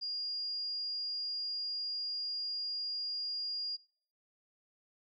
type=tone; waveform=sine; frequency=4833 Hz; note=D8; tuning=49 cents sharp; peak=-35 dBFS; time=0.01-3.77 s; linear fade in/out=20 ms; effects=noise-tail reverb RT60 0.5 s tail -22 dB re dry